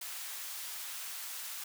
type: high-pass noise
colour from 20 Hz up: white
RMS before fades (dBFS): -42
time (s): 0.01-1.64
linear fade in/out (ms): 5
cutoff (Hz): 940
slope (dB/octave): 12
effects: none